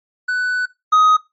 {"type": "tone pair in turn", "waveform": "triangle", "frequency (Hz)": [1492, 1255.3], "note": ["F#6", "D#6"], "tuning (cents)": [14, 15], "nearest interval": "minor third", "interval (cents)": 299, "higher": "first", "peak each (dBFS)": [-14, -7], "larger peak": "second", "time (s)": [[0.28, 0.66], [0.92, 1.17]], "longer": "first", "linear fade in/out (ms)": 10, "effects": ["noise-tail reverb RT60 0.2 s tail -18 dB re dry", "MP3 32 kbps"]}